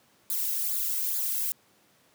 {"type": "noise with flanger", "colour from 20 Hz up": "violet", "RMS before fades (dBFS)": -29, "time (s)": [0.3, 1.52], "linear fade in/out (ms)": 0, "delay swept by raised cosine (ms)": [0.34, 1.74], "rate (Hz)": 2.3, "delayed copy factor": -0.75, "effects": ["pink hiss -63 dBFS RMS until 2.14 s", "high-pass 150 Hz 12 dB/octave"]}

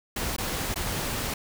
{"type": "noise with dropouts", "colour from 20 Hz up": "pink", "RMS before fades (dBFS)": -30, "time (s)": [0.16, 1.34], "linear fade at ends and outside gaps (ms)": 5, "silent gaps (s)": [[0.365, 0.382], [0.743, 0.758]], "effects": []}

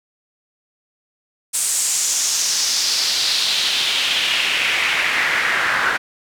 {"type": "noise with band-pass filter sweep", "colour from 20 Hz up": "pink", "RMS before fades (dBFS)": -19, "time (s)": [1.53, 5.98], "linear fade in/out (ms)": 20, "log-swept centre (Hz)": [8500, 1500], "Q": 2.8, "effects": []}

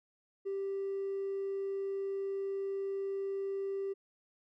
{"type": "tone with hard clipping", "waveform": "sine", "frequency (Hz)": 392, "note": "G4", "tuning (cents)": 0, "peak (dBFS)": -34, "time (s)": [0.45, 3.94], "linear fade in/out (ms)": 20, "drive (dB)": 1, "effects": []}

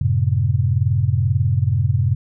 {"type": "chord", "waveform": "sine", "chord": "F# diminished", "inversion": "none", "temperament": "just", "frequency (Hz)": [92.5, 111, 133.2], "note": ["F#2", "A2", "C3"], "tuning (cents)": [0, 16, 31], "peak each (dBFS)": -19, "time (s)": [0.01, 2.15], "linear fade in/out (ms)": 5, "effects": []}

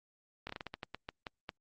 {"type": "slowing click train", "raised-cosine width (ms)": 0.3, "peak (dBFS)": -24, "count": 12, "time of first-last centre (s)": [0.47, 1.492], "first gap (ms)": 24, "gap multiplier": 1.25, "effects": ["Opus 48 kbps"]}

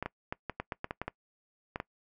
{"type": "clicks", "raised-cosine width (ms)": 0.5, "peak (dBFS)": -19, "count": 12, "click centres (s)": [0.026, 0.06, 0.325, 0.497, 0.6, 0.722, 0.844, 0.909, 1.016, 1.08, 1.759, 1.801], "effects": ["noise-tail reverb RT60 0.1 s tail -22 dB re dry"]}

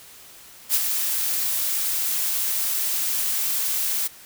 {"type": "noise with ADSR envelope", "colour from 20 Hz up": "blue", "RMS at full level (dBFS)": -18, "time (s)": [0.69, 4.08], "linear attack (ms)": 55, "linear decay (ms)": 40, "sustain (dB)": -6, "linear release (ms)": 16, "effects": ["white hiss -46 dBFS RMS until 4.25 s"]}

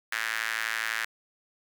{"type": "tone with high-pass filter", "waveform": "sawtooth", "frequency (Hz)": 112, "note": "A2", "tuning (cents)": 31, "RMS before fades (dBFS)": -31, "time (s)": [0.12, 1.05], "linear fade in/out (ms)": 5, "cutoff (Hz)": 1700, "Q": 3.5, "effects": []}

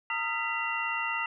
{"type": "tone cluster", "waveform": "sine", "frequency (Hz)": [917, 1251, 1368, 1985, 2757], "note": ["A#5", "D#6", "F6", "B6", "F7"], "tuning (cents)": [-29, 9, -36, 8, -23], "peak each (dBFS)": [-35, -37, -37, -34, -33], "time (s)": [0.1, 1.26], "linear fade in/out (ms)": 2, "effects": []}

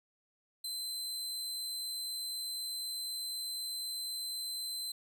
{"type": "tone", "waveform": "sawtooth", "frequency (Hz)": 4072, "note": "C8", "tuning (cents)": -48, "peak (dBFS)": -34, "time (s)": [0.64, 4.92], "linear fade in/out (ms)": 5, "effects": []}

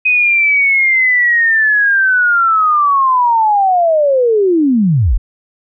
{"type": "linear sweep", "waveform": "sine", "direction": "down", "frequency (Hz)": [2516, 31.63], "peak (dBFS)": -8, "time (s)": [0.05, 5.18], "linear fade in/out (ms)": 10, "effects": []}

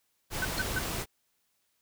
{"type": "noise", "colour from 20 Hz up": "pink", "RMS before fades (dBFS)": -34, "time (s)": [0.3, 1.06], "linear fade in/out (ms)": 50}
{"type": "tone bursts", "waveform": "sine", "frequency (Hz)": 1519, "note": "F#6", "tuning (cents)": 45, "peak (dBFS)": -27, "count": 3, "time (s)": [0.42, 0.79], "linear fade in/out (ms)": 5, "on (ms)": 30, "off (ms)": 140}
{"type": "tone with exponential decay", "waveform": "sine", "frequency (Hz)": 4255, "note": "C8", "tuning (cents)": 28, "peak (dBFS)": -30, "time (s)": [0.58, 0.65], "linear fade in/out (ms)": 0, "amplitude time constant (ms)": 15}
{"effects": ["white hiss -75 dBFS RMS until 1.81 s"]}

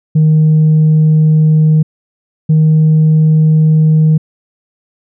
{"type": "tone pair in turn", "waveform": "sine", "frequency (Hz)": [155.56, 156.31], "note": ["D#3", "D#3"], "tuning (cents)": [0, 8], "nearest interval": "unison", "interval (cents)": 8, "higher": "second", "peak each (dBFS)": -3, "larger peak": "neither", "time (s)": [[0.15, 1.83], [2.49, 4.18]], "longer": "second", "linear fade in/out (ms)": 10, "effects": ["tanh soft clip ceiling -3 dBFS"]}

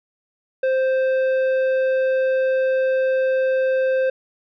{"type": "tone with tanh clipping", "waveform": "triangle", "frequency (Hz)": 523.3, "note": "C5", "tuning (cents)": 0, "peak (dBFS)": -18, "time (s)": [0.63, 4.1], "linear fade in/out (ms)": 5, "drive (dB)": 13, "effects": []}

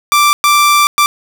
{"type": "tone bursts at uneven times", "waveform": "sawtooth", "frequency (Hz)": 1174.7, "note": "D6", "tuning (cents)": 0, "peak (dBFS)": -3, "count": 3, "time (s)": [[0.12, 0.33], [0.44, 0.87], [0.98, 1.06]], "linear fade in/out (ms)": 0, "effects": []}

